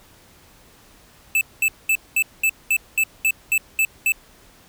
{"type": "tone bursts", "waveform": "square", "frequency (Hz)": 2630, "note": "E7", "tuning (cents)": -5, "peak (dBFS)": -16, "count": 11, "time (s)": [1.35, 4.121], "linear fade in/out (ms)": 2, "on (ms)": 61, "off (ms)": 210, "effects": ["pink hiss -51 dBFS RMS until 4.68 s"]}